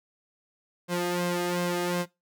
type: tone with flanger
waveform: sawtooth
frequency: 176.3 Hz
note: F3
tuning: 17 cents sharp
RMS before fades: -28 dBFS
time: 0.88-2.06 s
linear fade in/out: 50 ms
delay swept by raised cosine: 1.9 to 2.44 ms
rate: 2.7 Hz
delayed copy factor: +0.95
effects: noise-tail reverb RT60 0.2 s tail -20 dB re dry